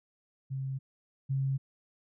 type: tone pair in turn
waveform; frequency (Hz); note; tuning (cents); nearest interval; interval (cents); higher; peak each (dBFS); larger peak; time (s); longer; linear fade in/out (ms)
sine; 134 / 135.24; C3 / C#3; +42 / -42; unison; 16; second; -32 / -27; second; 0.5-0.79 / 1.29-1.58; neither; 20
effects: none